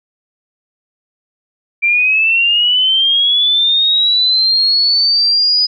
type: linear sweep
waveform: sine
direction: up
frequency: 2349 to 4978 Hz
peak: -9 dBFS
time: 1.82-5.67 s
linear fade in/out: 20 ms
effects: none